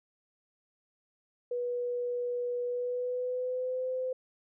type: tone with pitch glide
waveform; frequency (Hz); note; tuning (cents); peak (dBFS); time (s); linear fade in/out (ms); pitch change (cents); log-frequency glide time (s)
sine; 487.7 to 512.8; B4 to C5; -22 to -35; -30; 1.51-4.13; 5; +87; 2.64-3.88
effects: none